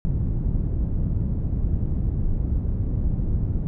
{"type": "low-pass noise", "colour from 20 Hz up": "pink", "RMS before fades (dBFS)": -23, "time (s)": [0.05, 3.67], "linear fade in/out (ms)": 0, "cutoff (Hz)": 160, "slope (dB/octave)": 12, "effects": []}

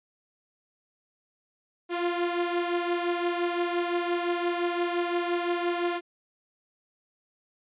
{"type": "beating tone pair", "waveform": "sawtooth", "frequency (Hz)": [347, 352.8], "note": ["F4", "F4"], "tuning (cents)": [-11, 18], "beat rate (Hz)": 5.8, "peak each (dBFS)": [-23, -28], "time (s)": [1.89, 6.01], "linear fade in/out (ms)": 50, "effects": ["resampled to 8000 Hz"]}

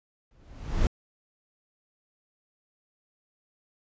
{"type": "noise with exponential growth", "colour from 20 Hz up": "brown", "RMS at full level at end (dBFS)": -21, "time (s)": [0.31, 0.87], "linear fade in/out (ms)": 1, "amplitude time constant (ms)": 120, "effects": ["resampled to 16000 Hz"]}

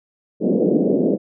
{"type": "band-pass noise", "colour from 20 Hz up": "pink", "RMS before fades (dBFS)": -17, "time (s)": [0.4, 1.18], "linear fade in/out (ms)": 50, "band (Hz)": [180, 550], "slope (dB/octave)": 48, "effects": []}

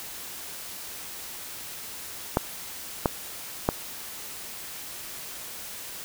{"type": "clicks", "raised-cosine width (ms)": 1, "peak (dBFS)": -6, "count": 3, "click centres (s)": [2.371, 3.058, 3.689], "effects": ["white hiss -39 dBFS RMS until 6.04 s"]}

